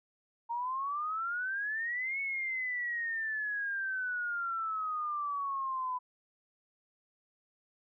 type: exponential two-way sweep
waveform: sine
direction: up then down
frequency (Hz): 923 to 2217 to 996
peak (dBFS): -32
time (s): 0.49-5.99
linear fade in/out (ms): 20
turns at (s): 2.2
effects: none